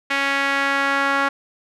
sawtooth tone with band-pass filter sweep, 277.2 Hz, C#4, in tune, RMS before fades -20 dBFS, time 0.1-1.29 s, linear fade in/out 10 ms, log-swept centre 2100 to 1400 Hz, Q 1.9, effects none

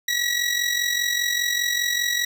20% pulse tone with amplitude modulation, 1927 Hz, B6, 43 cents flat, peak -13 dBFS, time 0.08-2.25 s, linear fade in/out 5 ms, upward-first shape sine, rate 45 Hz, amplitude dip 60%, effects none

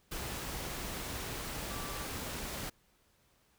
sine tone in noise, 1163 Hz, D6, 17 cents flat, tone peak -47 dBFS, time 1.7-2.06 s, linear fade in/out 10 ms, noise pink, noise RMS -40 dBFS, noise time 0.11-2.7 s, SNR -10 dB, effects pink hiss -70 dBFS RMS until 3.58 s

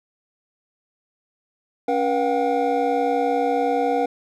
triangle tone cluster, 278.7 / 481.7 / 715 / 775 Hz, C#4 / B4 / F5 / G5, +9 / -43 / +41 / -20 cents, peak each -24 / -20 / -22 / -23 dBFS, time 1.88-4.06 s, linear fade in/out 5 ms, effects none

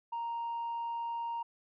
sine tone, 932.3 Hz, A#5, in tune, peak -32 dBFS, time 0.12-1.43 s, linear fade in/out 10 ms, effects tanh soft clip ceiling -32 dBFS

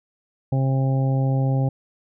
harmonic tone, 133.6 Hz, C3, 36 cents sharp, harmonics 1 / 2 / 3 / 4 / 5 / 6, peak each -18 / -28 / -36 / -31 / -38 / -34 dBFS, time 0.52-1.69 s, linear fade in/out 5 ms, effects none

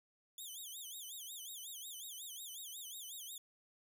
10% pulse tone with vibrato, 3367 Hz, G#7, 23 cents sharp, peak -39 dBFS, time 0.38-3.38 s, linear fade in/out 2 ms, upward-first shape sine, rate 5.5 Hz, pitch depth 210 cents each way, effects none

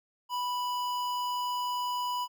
square tone with notch filter, 987 Hz, B5, 1 cent flat, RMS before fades -32 dBFS, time 0.29-2.28 s, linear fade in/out 50 ms, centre 9700 Hz, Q 1.2, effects none

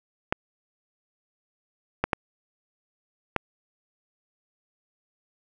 clicks, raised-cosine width 0.5 ms, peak -7 dBFS, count 4, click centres 0.325 / 2.04 / 2.132 / 3.363 s, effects none

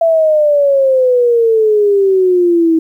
sine exponential sweep, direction down, 670 to 320.4 Hz, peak -7 dBFS, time 0.01-2.79 s, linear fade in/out 5 ms, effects 8-bit

